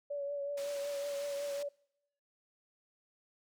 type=tone with vibrato; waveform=sine; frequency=569 Hz; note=C#5; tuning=45 cents sharp; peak=-35 dBFS; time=0.1-1.69 s; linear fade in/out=10 ms; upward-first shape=triangle; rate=5.4 Hz; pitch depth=32 cents each way
type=band-pass noise; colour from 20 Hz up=white; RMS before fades=-50 dBFS; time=0.57-1.63 s; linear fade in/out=5 ms; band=270 to 7500 Hz; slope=12 dB/octave
effects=noise-tail reverb RT60 0.8 s tail -25 dB re dry